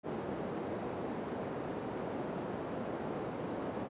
white band-pass noise, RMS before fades -39 dBFS, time 0.03-3.89 s, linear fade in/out 50 ms, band 150 to 520 Hz, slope 12 dB/octave, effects resampled to 8000 Hz

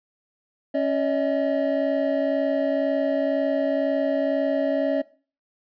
triangle tone cluster, 275.6 / 572 / 634 Hz, C#4 / D5 / D#5, -10 / -46 / +32 cents, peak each -23 dBFS, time 0.74-5.02 s, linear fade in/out 10 ms, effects noise-tail reverb RT60 0.4 s tail -20 dB re dry + resampled to 11025 Hz

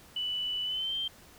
sine tone with pitch glide, 2974 to 3151 Hz, F#7 to G7, +8 to +8 cents, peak -30 dBFS, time 0.16-1.08 s, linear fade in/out 5 ms, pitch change +100 cents, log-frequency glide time 0.64-0.95 s, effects pink hiss -55 dBFS RMS until 1.38 s

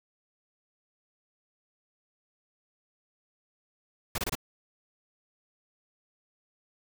pink noise bursts, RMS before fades -31 dBFS, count 4, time 4.15-4.353 s, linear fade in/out 5 ms, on 32 ms, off 25 ms, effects none

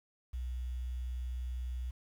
sine tone with quantisation, 62 Hz, B1, 7 cents sharp, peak -35 dBFS, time 0.33-1.91 s, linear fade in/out 10 ms, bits 10, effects none

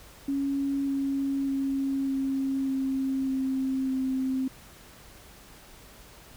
sine tone with pitch steps, 277.2 / 274.6 / 272.1 / 269.6 / 267.1 / 264.7 / 262.2 Hz, C#4 / C#4 / C#4 / C#4 / C4 / C4 / C4, 0 / -16 / -32 / -48 / +36 / +20 / +4 cents, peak -25 dBFS, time 0.28-4.48 s, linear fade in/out 5 ms, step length 600 ms, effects added 50 Hz sine -57 dBFS peak until 6.36 s + pink hiss -51 dBFS RMS until 6.36 s

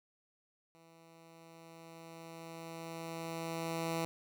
10% pulse tone with level ramp, 164.81 Hz, E3, in tune, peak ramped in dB -52 to -25 dBFS, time 0.75-4.05 s, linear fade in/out 0 ms, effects none

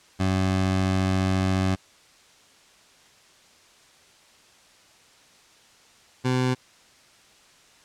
20% pulse tone pair in turn, 94.4 / 127.47 Hz, F#2 / C3, +35 / -45 cents, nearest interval perfect fourth, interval 520 cents, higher second, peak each -16 dBFS, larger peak neither, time 0.19-1.76 / 6.24-6.55 s, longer first, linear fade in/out 20 ms, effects white hiss -55 dBFS RMS until 7.84 s + low-pass 7000 Hz 12 dB/octave

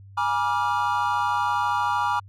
triangle chord, G# diminished seventh, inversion none, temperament equal with one note detuned, 830.6 / 963.5 / 1174.7 / 1396.9 Hz, G#5 / B5 / D6 / F6, 0 / -43 / 0 / 0 cents, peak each -25 / -23 / -25 / -28 dBFS, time 0.17-2.2 s, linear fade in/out 10 ms, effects added 98 Hz sine -43 dBFS peak until 2.28 s

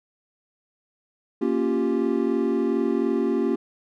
triangle chord, G half-diminished seventh, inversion first, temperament equal, 233.1 / 277.2 / 349.2 / 392 Hz, Bb3 / Db4 / F4 / G4, 0 / 0 / 0 / 0 cents, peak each -24 dBFS, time 1.41-3.56 s, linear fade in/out 10 ms, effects none

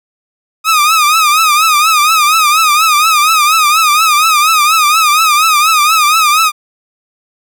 sawtooth tone with vibrato, 1244.5 Hz, D#6, in tune, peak -3 dBFS, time 0.64-6.52 s, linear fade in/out 50 ms, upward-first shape triangle, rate 4.2 Hz, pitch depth 120 cents each way, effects none

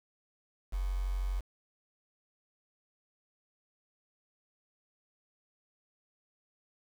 sine tone with quantisation, 46.25 Hz, F#1, in tune, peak -30 dBFS, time 0.72-1.41 s, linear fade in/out 20 ms, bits 8, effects none

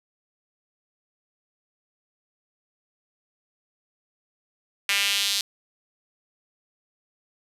sawtooth tone with high-pass filter sweep, 200 Hz, G3, 35 cents sharp, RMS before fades -24 dBFS, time 4.89-5.41 s, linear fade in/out 2 ms, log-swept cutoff 2300 to 4100 Hz, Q 2.2, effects resampled to 32000 Hz

